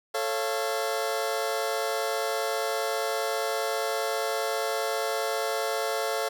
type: chord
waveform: sawtooth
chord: A augmented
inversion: none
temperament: just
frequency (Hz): 440 / 550 / 687.5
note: A4 / C#5 / E#5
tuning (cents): 0 / -14 / -27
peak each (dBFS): -27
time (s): 0.14-6.29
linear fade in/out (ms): 10
effects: none